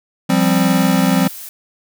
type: chord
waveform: square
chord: F suspended second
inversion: none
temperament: equal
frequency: 174.61 / 196 / 261.6 Hz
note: F3 / G3 / C4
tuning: 0 / 0 / 0 cents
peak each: -17 / -17 / -17 dBFS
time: 0.29-1.28 s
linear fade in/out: 10 ms
type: noise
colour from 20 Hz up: blue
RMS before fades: -32 dBFS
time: 0.4-1.49 s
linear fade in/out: 2 ms
effects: none